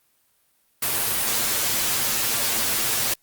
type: noise with comb filter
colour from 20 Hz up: white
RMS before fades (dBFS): -23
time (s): 0.82-3.14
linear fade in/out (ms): 5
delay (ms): 8.7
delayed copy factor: +0.65
effects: white hiss -65 dBFS RMS until 3.22 s + Opus 32 kbps